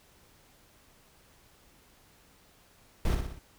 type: noise with echo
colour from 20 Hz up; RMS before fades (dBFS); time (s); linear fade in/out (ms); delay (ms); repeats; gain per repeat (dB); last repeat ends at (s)
brown; -26; 3.05-3.15; 2; 60; 4; -5; 3.39
effects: pink hiss -61 dBFS RMS until 3.58 s